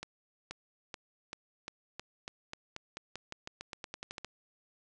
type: accelerating click train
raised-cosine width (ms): 0.2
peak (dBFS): -23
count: 21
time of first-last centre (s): 0.03-4.246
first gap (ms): 480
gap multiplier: 0.9
effects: resampled to 22050 Hz + 9-bit